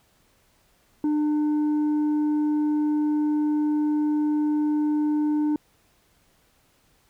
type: tone with tanh clipping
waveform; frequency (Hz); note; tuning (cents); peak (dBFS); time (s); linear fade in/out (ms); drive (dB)
sine; 300; D4; +37; -21; 1.04-5.56; 2; 4
effects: pink hiss -63 dBFS RMS until 7.09 s